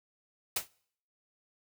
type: noise with exponential decay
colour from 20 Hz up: white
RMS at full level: -26 dBFS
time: 0.56-0.68 s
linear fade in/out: 5 ms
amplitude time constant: 25 ms
effects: noise-tail reverb RT60 0.6 s tail -24 dB re dry